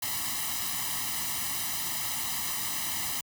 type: noise with comb filter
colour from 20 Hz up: white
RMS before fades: -32 dBFS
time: 0.02-3.21 s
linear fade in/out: 5 ms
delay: 1 ms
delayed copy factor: +0.95
effects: high-pass 60 Hz 12 dB/octave